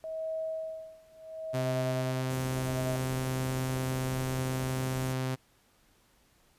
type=tone with tremolo; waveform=sine; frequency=640 Hz; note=D#5; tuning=49 cents sharp; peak=-31 dBFS; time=0.04-2.96 s; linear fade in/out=0 ms; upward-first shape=sine; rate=0.73 Hz; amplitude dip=95%
type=tone; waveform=sawtooth; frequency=130 Hz; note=C3; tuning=11 cents flat; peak=-26 dBFS; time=1.53-5.36 s; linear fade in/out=20 ms
type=band-stop noise; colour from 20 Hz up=pink; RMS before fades=-43 dBFS; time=2.29-5.14 s; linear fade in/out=20 ms; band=670 to 5400 Hz; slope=96 dB/octave
effects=pink hiss -66 dBFS RMS until 6.58 s + resampled to 32000 Hz